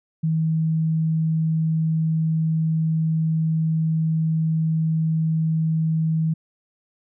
sine tone, 160 Hz, D#3, 49 cents sharp, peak -18 dBFS, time 0.23-6.34 s, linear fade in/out 10 ms, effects none

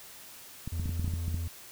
clicks, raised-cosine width 5 ms, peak -23 dBFS, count 10, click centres 0.676 / 0.797 / 0.858 / 0.893 / 0.996 / 1.045 / 1.079 / 1.138 / 1.281 / 1.344 s
triangle tone, 83.9 Hz, E2, 31 cents sharp, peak -29 dBFS, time 0.72-1.48 s, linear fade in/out 5 ms
effects white hiss -49 dBFS RMS until 1.71 s

